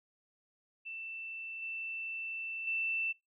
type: tone with level steps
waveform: sine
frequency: 2668 Hz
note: E7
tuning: 20 cents sharp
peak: -40 / -37 / -31 dBFS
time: 0.85-3.13 s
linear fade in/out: 20 ms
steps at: 1.62 / 2.67 s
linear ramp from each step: 5 ms
effects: noise-tail reverb RT60 0.2 s tail -26 dB re dry